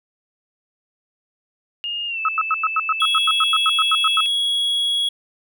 sine tone with pitch glide, 2838 to 2633 Hz, F7 to E7, +27 to -3 cents, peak -23 dBFS, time 1.84-4.26 s, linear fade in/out 0 ms, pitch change -130 cents, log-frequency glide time 2.07-2.2 s
sine tone bursts, 1285 Hz, E6, 45 cents flat, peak -15 dBFS, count 16, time 2.25-4.206 s, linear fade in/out 2 ms, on 36 ms, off 92 ms
triangle tone, 3333 Hz, G#7, 5 cents sharp, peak -16 dBFS, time 3-5.09 s, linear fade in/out 5 ms
effects none

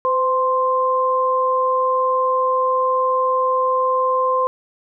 sine tone pair together, 511.9 / 1046.5 Hz, C5 / C6, -38 / 0 cents, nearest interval octave, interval 1238 cents, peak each -19 / -17 dBFS, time 0.05-4.47 s, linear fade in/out 0 ms, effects none

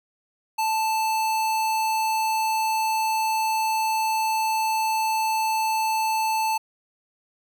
square tone, 880 Hz, A5, in tune, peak -22 dBFS, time 0.58-6.58 s, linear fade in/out 10 ms, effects none

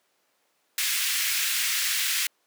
pink high-pass noise, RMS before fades -26 dBFS, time 0.78-2.27 s, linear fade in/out 2 ms, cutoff 1800 Hz, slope 24 dB/octave, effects pink hiss -69 dBFS RMS until 2.46 s + high-pass 400 Hz 12 dB/octave

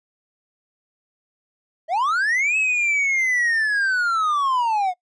triangle linear two-way sweep, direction up then down, 609 to 2600 to 707 Hz, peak -16 dBFS, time 1.88-4.94 s, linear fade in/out 50 ms, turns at 2.57 s, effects noise-tail reverb RT60 0.1 s tail -23 dB re dry + resampled to 22050 Hz

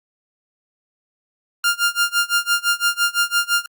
sawtooth tone with tremolo, 1400 Hz, F6, 4 cents sharp, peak -10 dBFS, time 1.64-3.66 s, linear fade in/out 2 ms, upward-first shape sine, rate 5.9 Hz, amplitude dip 95%, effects Opus 48 kbps

